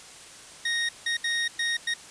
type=tone bursts at uneven times; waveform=25% pulse; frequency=1864.7 Hz; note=A#6; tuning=in tune; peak=-21 dBFS; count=5; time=0.65-0.89 / 1.06-1.17 / 1.24-1.48 / 1.59-1.77 / 1.87-1.94 s; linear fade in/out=5 ms; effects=white hiss -46 dBFS RMS until 2.1 s + resampled to 22050 Hz